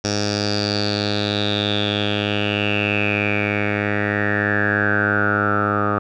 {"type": "tone with low-pass filter sweep", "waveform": "10% pulse", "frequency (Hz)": 103.2, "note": "G#2", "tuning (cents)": -10, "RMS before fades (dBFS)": -20, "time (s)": [0.04, 5.99], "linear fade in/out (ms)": 5, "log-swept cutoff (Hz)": [5500, 1200], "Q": 8.9, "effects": []}